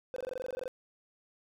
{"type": "tone bursts", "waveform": "triangle", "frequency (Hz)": 510, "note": "C5", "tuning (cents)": -44, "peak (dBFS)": -32, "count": 13, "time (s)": [0.14, 0.679], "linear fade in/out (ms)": 0, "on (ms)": 23, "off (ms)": 20, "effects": []}